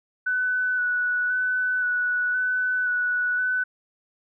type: tone with vibrato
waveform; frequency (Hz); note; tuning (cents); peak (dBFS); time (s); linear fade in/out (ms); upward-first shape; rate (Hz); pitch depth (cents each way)
sine; 1488; F#6; +9; -21; 0.26-3.64; 10; square; 0.96; 15
effects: none